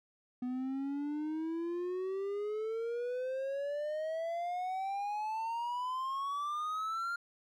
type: exponential sweep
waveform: triangle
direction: up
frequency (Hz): 246.9 to 1405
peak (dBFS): -32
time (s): 0.42-7.16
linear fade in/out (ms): 5
effects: none